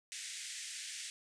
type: band-pass noise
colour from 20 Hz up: white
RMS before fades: -45 dBFS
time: 0.12-1.1 s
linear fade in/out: 0 ms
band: 1700 to 9000 Hz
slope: 48 dB/octave
effects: none